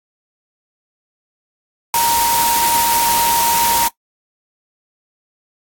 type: tone in noise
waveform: sine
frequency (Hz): 934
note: A#5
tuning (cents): +3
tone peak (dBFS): -14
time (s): 1.94-3.88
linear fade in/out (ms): 2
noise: white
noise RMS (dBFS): -18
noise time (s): 1.94-3.88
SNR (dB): +1
effects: noise-tail reverb RT60 0.1 s tail -19 dB re dry + AAC 64 kbps